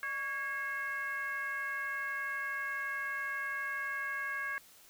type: tone with frequency modulation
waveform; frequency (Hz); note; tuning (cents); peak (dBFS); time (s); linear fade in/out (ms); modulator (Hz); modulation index
sine; 1643; G#6; -19; -34; 0.03-4.58; 0; 521; 0.85
effects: white hiss -59 dBFS RMS until 4.89 s